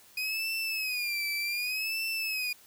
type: tone with vibrato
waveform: 30% pulse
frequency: 2489 Hz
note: D#7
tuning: in tune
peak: -27 dBFS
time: 0.17-2.53 s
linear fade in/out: 5 ms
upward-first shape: sine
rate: 0.66 Hz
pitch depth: 120 cents each way
effects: white hiss -57 dBFS RMS until 2.66 s